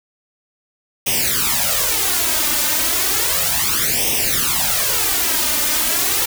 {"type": "noise with flanger", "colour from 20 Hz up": "white", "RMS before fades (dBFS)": -18, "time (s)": [1.06, 6.26], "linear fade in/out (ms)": 10, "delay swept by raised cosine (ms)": [0.34, 3.34], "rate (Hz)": 0.33, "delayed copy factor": 0.85, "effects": []}